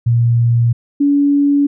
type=tone pair in turn; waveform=sine; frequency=118 / 284.9 Hz; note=A#2 / C#4; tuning=+22 / +48 cents; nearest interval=octave + minor third; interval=1526 cents; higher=second; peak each=-9 dBFS; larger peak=neither; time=0.06-0.73 / 1-1.67 s; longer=neither; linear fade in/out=10 ms; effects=none